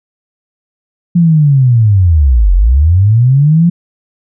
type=linear two-way sweep; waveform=sine; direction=down then up; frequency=176 to 42.46 to 176 Hz; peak=-4 dBFS; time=1.15-3.7 s; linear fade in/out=10 ms; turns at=2.54 s; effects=none